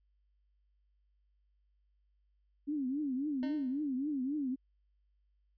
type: tone with vibrato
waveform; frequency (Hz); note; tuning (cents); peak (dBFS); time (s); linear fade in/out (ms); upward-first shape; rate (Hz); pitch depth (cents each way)
sine; 277.2; C#4; 0; -32; 2.67-4.56; 20; triangle; 3.7; 200
type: tone with exponential decay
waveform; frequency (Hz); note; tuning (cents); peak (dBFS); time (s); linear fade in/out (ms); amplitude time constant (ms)
25% pulse; 305.3; D#4; -33; -35; 3.43-3.87; 0; 95
effects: added 50 Hz sine -70 dBFS peak until 5.57 s + resampled to 11025 Hz